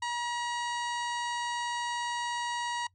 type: harmonic tone with a mistuned harmonic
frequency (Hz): 957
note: A#5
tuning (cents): +45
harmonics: 1 / 2 / 3 / 4 / 5 / 6 / 7 / 8 / 9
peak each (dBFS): -32 / -38 / -42 / -44 / -46 / -48 / -49 / -50 / -51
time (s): 0.02-2.87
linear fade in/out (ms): 5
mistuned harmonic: 5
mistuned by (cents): -82
effects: noise-tail reverb RT60 0.1 s tail -24 dB re dry + added 92 Hz sine -66 dBFS peak until 2.94 s